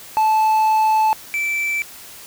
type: tone pair in turn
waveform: triangle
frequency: 872 / 2328 Hz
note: A5 / D7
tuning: -16 / -16 cents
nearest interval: octave + perfect fourth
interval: 1700 cents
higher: second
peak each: -11 / -17 dBFS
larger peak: first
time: 0.17-1.13 / 1.34-1.82 s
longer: first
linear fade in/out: 0 ms
effects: white hiss -39 dBFS RMS until 2.26 s

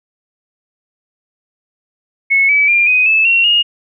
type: tone with pitch steps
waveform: sine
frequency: 2194 / 2292 / 2395 / 2503 / 2615 / 2733 / 2855 Hz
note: C#7 / D7 / D7 / D#7 / E7 / F7 / F7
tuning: -18 / -43 / +33 / +10 / -15 / -38 / +37 cents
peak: -8 dBFS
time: 2.3-3.63 s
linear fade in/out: 20 ms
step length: 190 ms
effects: none

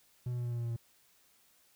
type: tone with pitch steps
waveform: triangle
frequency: 123.47 / 122.4 / 121.35 / 120.3 / 119.26 / 118.24 / 117.22 / 116.2 Hz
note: B2 / B2 / B2 / B2 / A#2 / A#2 / A#2 / A#2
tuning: 0 / -15 / -30 / -45 / +40 / +25 / +10 / -5 cents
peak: -31 dBFS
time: 0.26-0.764 s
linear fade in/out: 5 ms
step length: 63 ms
effects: white hiss -67 dBFS RMS until 1.75 s

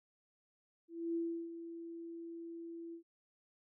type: tone with ADSR envelope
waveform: sine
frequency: 334.8 Hz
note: E4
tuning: 27 cents sharp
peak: -33 dBFS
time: 0.88-3.03 s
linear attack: 270 ms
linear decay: 340 ms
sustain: -11 dB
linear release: 93 ms
effects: none

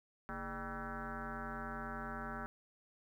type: tone with frequency modulation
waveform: sine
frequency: 783 Hz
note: G5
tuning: 2 cents flat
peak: -40 dBFS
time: 0.29-2.46 s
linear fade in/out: 0 ms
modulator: 184 Hz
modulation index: 4.5
effects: 12-bit

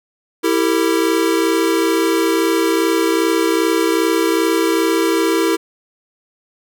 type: chord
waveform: square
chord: E diminished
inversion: none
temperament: equal with one note detuned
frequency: 329.6 / 392 / 454.7 Hz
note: E4 / G4 / Bb4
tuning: 0 / 0 / -43 cents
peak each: -17 / -20 / -20 dBFS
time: 0.43-5.57 s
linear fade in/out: 20 ms
effects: none

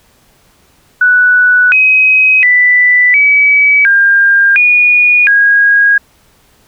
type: tone with pitch steps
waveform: sine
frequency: 1481 / 2531 / 1982 / 2282 / 1603 / 2452 / 1639 Hz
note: F#6 / D#7 / B6 / C#7 / G6 / D#7 / G#6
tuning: +1 / +29 / +6 / +50 / +38 / -26 / -23 cents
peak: -4 dBFS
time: 1.01-5.98 s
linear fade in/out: 5 ms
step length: 710 ms
effects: pink hiss -49 dBFS RMS until 6.67 s

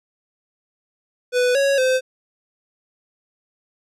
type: tone with pitch steps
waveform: square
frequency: 495.6 / 554 / 516 Hz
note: B4 / C#5 / C5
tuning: +6 / -1 / -24 cents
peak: -16 dBFS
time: 1.32-2.01 s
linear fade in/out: 50 ms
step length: 230 ms
effects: low-pass 9000 Hz 12 dB/octave

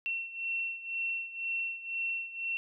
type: beating tone pair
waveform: sine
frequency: 2712 / 2714 Hz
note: E7 / E7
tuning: +49 / +50 cents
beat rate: 2 Hz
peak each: -34 / -38 dBFS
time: 0.06-2.57 s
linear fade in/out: 0 ms
effects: none

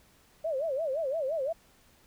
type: tone with vibrato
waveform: sine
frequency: 587.3 Hz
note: D5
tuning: in tune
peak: -28 dBFS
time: 0.44-1.53 s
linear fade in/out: 10 ms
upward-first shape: sine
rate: 5.8 Hz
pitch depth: 220 cents each way
effects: pink hiss -62 dBFS RMS until 2.06 s

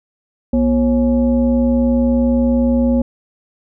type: tone with frequency modulation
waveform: sine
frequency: 240.9 Hz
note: B3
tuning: 43 cents flat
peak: -11 dBFS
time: 0.53-3.02 s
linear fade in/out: 5 ms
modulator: 301 Hz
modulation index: 0.75
effects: none

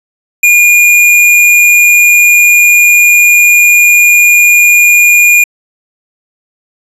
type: tone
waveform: square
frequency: 2428 Hz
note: D#7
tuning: 43 cents flat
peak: -3 dBFS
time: 0.43-5.44 s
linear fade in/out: 5 ms
effects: resampled to 32000 Hz

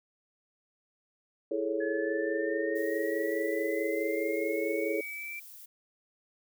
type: chord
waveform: sine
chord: A major seventh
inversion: second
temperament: equal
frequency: 329.6 / 415.3 / 440 / 554.4 Hz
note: E4 / G#4 / A4 / C#5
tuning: 0 / 0 / 0 / 0 cents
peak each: -34 dBFS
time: 1.51-5.01 s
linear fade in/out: 5 ms
type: exponential sweep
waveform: sine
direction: up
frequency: 1700 to 2349 Hz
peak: -37 dBFS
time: 1.8-5.4 s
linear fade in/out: 10 ms
type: noise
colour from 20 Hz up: violet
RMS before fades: -49 dBFS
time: 2.75-5.66 s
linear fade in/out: 10 ms
effects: none

